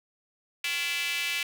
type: tone with high-pass filter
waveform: square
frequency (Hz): 155.56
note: D#3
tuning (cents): 0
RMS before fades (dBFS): -30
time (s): 0.64-1.43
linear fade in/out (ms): 2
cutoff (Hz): 2500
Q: 3.8
effects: none